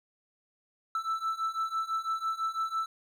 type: beating tone pair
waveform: triangle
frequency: 1318.5 / 1324.5 Hz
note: E6 / E6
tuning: 0 / +8 cents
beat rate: 6 Hz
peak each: -32 / -30 dBFS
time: 0.95-2.86 s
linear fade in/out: 2 ms
effects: none